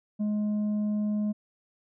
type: tone with tanh clipping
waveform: sine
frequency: 209.9 Hz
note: G#3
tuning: 19 cents sharp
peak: -26 dBFS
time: 0.19-1.33 s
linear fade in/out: 20 ms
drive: 4 dB
effects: none